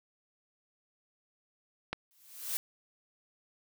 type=click; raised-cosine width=0.3 ms; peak=-17 dBFS; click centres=1.93 s
type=noise with exponential growth; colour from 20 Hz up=blue; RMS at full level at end=-31 dBFS; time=2.11-2.57 s; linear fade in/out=0 ms; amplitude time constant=100 ms
effects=none